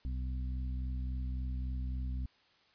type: harmonic tone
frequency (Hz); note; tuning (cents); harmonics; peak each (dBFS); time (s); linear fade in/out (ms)
63.6; C2; -48; 1 / 2 / 3 / 4; -34 / -45 / -52 / -49; 0.05-2.26; 0
effects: white hiss -67 dBFS RMS until 2.74 s + resampled to 11025 Hz